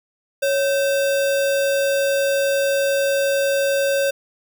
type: tone with sample-and-hold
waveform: sine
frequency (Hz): 554.4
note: C#5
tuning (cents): 0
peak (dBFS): -16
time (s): 0.42-4.11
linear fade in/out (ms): 10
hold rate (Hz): 2100
effects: none